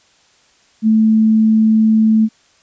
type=tone; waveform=sine; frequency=219.4 Hz; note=A3; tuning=5 cents flat; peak=-8 dBFS; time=0.82-2.29 s; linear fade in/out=50 ms; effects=white hiss -53 dBFS RMS until 2.62 s + resampled to 16000 Hz